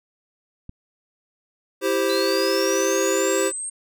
click, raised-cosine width 5 ms, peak -24 dBFS, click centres 0.694 s
square chord, C major, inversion first, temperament equal, 329.6 / 392 / 523.3 Hz, E4 / G4 / C5, 0 / 0 / 0 cents, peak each -27 / -23 / -24 dBFS, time 1.81-3.52 s, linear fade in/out 50 ms
sine linear sweep, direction up, 3951 to 8600 Hz, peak -27 dBFS, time 2.09-3.7 s, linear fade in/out 10 ms
effects none

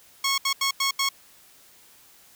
10% pulse tone bursts at uneven times, 1097 Hz, C#6, 18 cents flat, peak -13 dBFS, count 5, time 0.24-0.38 / 0.45-0.53 / 0.61-0.71 / 0.8-0.91 / 0.99-1.09 s, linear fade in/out 5 ms, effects white hiss -54 dBFS RMS until 2.35 s

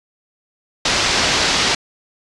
white low-pass noise, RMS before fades -17 dBFS, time 0.85-1.75 s, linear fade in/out 5 ms, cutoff 5600 Hz, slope 24 dB/octave, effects resampled to 24000 Hz

